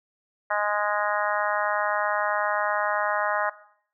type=harmonic tone; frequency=207.7 Hz; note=G#3; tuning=in tune; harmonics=3 / 4 / 5 / 6 / 7 / 8 / 9; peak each=-28 / -29 / -30 / -31 / -31 / -32 / -33 dBFS; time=0.5-3.5 s; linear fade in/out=10 ms; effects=noise-tail reverb RT60 0.6 s tail -17 dB re dry

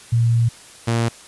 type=tone pair in turn; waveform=sine / sawtooth; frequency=116.54 / 116.12 Hz; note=A#2 / A#2; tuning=0 / -6 cents; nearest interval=unison; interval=6 cents; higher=first; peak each=-13 dBFS; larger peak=neither; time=0.12-0.49 / 0.87-1.09 s; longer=first; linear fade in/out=10 ms; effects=white hiss -43 dBFS RMS until 1.27 s + resampled to 24000 Hz

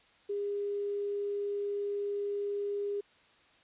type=tone with quantisation; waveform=sine; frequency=406.2 Hz; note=G#4; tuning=38 cents flat; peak=-31 dBFS; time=0.29-3.01 s; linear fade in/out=10 ms; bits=10; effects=white hiss -63 dBFS RMS until 3.63 s + resampled to 8000 Hz

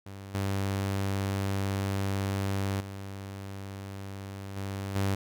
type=tone with level steps; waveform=sawtooth; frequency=98 Hz; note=G2; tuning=in tune; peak=-37 / -24 / -34 / -29 / -22 dBFS; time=0.06-5.15 s; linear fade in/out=5 ms; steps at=0.34 / 2.8 / 4.56 / 4.95 s; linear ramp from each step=10 ms; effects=none

